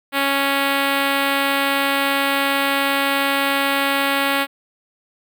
5% pulse tone with notch filter, 277.2 Hz, C#4, in tune, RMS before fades -19 dBFS, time 0.12-4.47 s, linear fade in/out 50 ms, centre 6900 Hz, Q 0.96, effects none

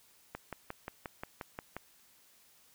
click train, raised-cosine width 0.5 ms, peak -24 dBFS, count 9, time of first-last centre 0.35-1.766 s, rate 5.65 Hz, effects white hiss -64 dBFS RMS until 2.74 s

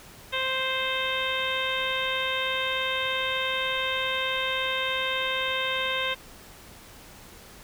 harmonic tone, 523.3 Hz, C5, in tune, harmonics 1 / 2 / 3 / 4 / 5 / 6 / 7, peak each -33 / -33 / -33 / -33 / -33 / -33 / -33 dBFS, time 0.32-6.15 s, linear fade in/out 20 ms, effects pink hiss -48 dBFS RMS until 7.63 s

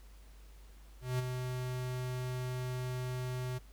square tone with ADSR envelope, 126.5 Hz, B2, 42 cents sharp, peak -30 dBFS, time 1.01-3.59 s, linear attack 180 ms, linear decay 18 ms, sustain -6 dB, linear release 17 ms, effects added 50 Hz sine -52 dBFS peak until 3.72 s + pink hiss -64 dBFS RMS until 3.72 s

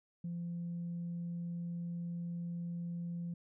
sine tone, 171.8 Hz, F3, 28 cents flat, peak -36 dBFS, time 0.24-3.34 s, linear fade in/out 5 ms, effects tanh soft clip ceiling -34 dBFS

